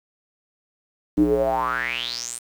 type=tone with band-pass filter sweep; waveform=square; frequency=60 Hz; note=B1; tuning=49 cents flat; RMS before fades=-23 dBFS; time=1.17-2.39 s; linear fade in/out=10 ms; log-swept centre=270 to 9400 Hz; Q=8.4; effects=8-bit